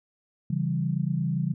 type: chord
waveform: sine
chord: C# diminished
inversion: none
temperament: equal with one note detuned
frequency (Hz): 138.59 / 166.34 / 196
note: C#3 / E3 / G3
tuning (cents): 0 / +16 / 0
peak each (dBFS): -28 / -27 / -31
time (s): 0.5-1.54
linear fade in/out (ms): 5
effects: none

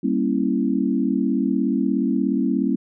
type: chord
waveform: sine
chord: G diminished seventh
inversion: none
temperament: equal with one note detuned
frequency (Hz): 196 / 233.1 / 272.9 / 329.6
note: G3 / Bb3 / Db4 / Fb4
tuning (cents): 0 / 0 / -27 / 0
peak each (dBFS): -24 / -23 / -22 / -26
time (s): 0.03-2.76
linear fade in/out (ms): 10
effects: none

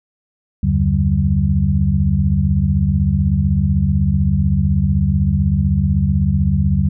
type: tone cluster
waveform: sine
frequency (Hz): 75.1 / 91 / 144.2 / 191.4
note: D2 / F#2 / D3 / G3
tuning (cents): +39 / -28 / -31 / -41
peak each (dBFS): -18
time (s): 0.63-6.89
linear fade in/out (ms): 5
effects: none

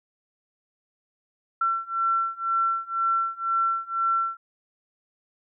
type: beating tone pair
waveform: sine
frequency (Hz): 1349 / 1351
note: E6 / E6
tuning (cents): +40 / +42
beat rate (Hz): 2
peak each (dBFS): -26 / -25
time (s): 1.61-4.37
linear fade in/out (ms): 5
effects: none

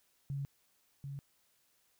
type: tone with echo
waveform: sine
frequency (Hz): 139.4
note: C#3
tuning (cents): +10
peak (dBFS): -35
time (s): 0.3-0.45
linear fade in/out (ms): 0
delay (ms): 740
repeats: 1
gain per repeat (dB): -5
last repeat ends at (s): 1.19
effects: white hiss -73 dBFS RMS until 1.99 s

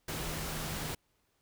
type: tone in noise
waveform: sine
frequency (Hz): 158.4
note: D#3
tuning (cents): +31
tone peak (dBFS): -43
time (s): 0.08-0.95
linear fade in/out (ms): 5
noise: pink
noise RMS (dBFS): -38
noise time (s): 0.08-0.95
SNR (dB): -8
effects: pink hiss -75 dBFS RMS until 1.41 s

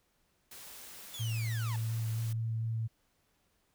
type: noise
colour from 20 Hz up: white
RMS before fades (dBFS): -49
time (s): 0.51-2.33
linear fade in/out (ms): 5
type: linear sweep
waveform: sawtooth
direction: down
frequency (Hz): 3520 to 840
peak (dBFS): -39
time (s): 1.14-1.76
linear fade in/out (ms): 0
type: tone with vibrato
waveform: sine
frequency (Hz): 112.9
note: A2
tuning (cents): +45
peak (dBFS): -31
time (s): 1.19-2.88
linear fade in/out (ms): 20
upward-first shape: square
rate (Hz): 4.2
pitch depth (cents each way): 8
effects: pink hiss -74 dBFS RMS until 3.74 s

